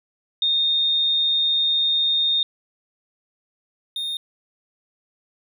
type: tone pair in turn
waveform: sine / triangle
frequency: 3672 / 3672 Hz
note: A#7 / A#7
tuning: -27 / -27 cents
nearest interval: unison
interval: 0 cents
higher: neither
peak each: -17 / -23 dBFS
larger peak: first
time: 0.42-2.43 / 3.96-4.17 s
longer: first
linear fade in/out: 2 ms
effects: none